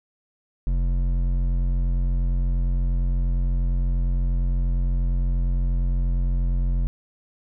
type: tone with hard clipping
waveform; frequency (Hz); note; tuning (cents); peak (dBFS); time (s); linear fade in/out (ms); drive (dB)
sine; 44.29; F1; +25; -21; 0.67-6.87; 0; 9
effects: none